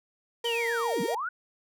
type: tone with vibrato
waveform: 35% pulse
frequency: 466.2 Hz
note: A#4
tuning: in tune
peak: -27 dBFS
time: 0.44-1.15 s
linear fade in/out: 5 ms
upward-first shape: sine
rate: 7.7 Hz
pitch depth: 17 cents each way
type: linear two-way sweep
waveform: sine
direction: down then up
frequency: 3136 to 157.4 to 1517 Hz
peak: -29 dBFS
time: 0.45-1.29 s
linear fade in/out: 5 ms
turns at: 1.01 s
effects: none